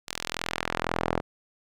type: tone with band-pass filter sweep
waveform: sawtooth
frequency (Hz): 42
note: E1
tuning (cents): +33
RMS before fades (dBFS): -31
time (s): 0.07-1.21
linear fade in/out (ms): 20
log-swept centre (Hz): 5800 to 650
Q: 0.71
effects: none